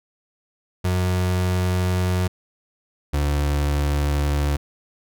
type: tone pair in turn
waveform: 35% pulse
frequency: 91.2 / 72.39 Hz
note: F#2 / D2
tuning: -24 / -24 cents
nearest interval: major third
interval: 400 cents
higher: first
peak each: -17 dBFS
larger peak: neither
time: 0.84-2.28 / 3.13-4.57 s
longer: neither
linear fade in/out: 10 ms
effects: none